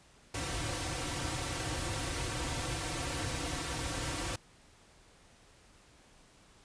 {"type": "noise with comb filter", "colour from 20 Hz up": "pink", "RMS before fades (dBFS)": -36, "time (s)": [0.34, 4.36], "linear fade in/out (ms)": 5, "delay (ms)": 4.8, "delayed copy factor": -0.95, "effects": ["pink hiss -61 dBFS RMS until 6.64 s", "resampled to 22050 Hz"]}